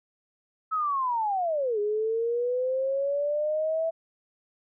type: linear two-way sweep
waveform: sine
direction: down then up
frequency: 1304 to 410 to 659 Hz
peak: -24 dBFS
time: 0.71-3.91 s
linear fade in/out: 20 ms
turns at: 1.79 s
effects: none